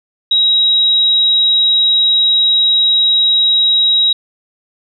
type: tone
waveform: sine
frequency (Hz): 3830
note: A#7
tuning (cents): +46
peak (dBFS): -8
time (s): 0.31-4.13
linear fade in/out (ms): 5
effects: none